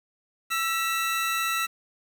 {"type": "tone pair together", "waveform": "25% pulse", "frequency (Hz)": [1332, 1935.9], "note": ["E6", "B6"], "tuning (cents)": [18, -35], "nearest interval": "tritone", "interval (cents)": 647, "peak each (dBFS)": [-22, -27], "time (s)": [0.5, 1.67], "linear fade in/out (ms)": 20, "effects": ["8-bit"]}